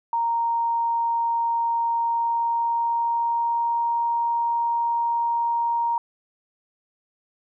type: tone with pitch glide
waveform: sine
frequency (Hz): 930 to 935.9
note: A#5 to A#5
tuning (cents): -4 to +7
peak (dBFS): -20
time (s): 0.13-5.98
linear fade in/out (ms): 2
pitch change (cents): +11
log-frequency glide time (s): 1.98-3.92
effects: none